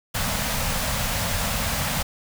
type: band-stop noise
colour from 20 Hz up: pink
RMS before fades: -25 dBFS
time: 0.14-2.03 s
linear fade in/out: 10 ms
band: 250 to 500 Hz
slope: 48 dB/octave
effects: none